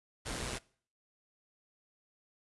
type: noise with amplitude modulation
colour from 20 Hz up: pink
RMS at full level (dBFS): -36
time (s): 0.25-0.59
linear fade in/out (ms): 20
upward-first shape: sine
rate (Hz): 125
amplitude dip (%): 55
effects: noise-tail reverb RT60 0.5 s tail -23 dB re dry + resampled to 24000 Hz